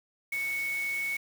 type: tone in noise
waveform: sine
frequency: 2217 Hz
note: C#7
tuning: in tune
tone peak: -29 dBFS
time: 0.32-1.17 s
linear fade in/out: 5 ms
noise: white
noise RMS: -44 dBFS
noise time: 0.32-1.17 s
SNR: +12 dB
effects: none